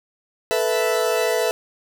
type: chord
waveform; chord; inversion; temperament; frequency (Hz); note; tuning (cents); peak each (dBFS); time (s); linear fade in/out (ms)
40% pulse; A suspended second; none; equal; 440 / 493.9 / 659.3; A4 / B4 / E5; 0 / 0 / 0; -22; 0.51-1.51; 0
effects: none